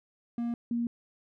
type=tone pair in turn; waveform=triangle / sine; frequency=235.9 / 235.9 Hz; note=A#3 / A#3; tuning=+21 / +21 cents; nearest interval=unison; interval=0 cents; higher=neither; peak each=-27 dBFS; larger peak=neither; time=0.38-0.54 / 0.71-0.87 s; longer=neither; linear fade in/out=2 ms; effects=none